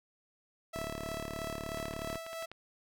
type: tone with tremolo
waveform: sawtooth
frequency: 657 Hz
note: E5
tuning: 6 cents flat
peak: -34 dBFS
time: 0.73-2.46 s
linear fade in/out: 10 ms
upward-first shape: sine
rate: 3.1 Hz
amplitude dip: 45%
type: tone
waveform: 5% pulse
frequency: 36.54 Hz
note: D1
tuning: 8 cents flat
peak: -29 dBFS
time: 0.76-2.18 s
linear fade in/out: 0 ms
type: clicks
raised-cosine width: 0.3 ms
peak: -30 dBFS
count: 10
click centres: 1.786 / 1.856 / 1.931 / 2.016 / 2.098 / 2.147 / 2.265 / 2.331 / 2.425 / 2.516 s
effects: none